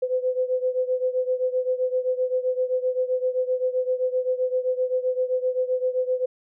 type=beating tone pair; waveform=sine; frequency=506 / 513.7 Hz; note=B4 / C5; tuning=+42 / -32 cents; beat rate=7.7 Hz; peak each=-23 / -26 dBFS; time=0.02-6.26 s; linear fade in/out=10 ms; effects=none